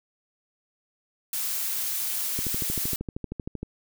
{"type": "noise", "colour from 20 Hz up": "blue", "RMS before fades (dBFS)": -29, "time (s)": [1.33, 2.96], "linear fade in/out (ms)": 2}
{"type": "click train", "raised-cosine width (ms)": 3, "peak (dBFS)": -19, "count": 17, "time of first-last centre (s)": [2.39, 3.63], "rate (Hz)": 12.9}
{"effects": []}